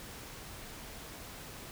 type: silence
effects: pink hiss -47 dBFS RMS until 1.71 s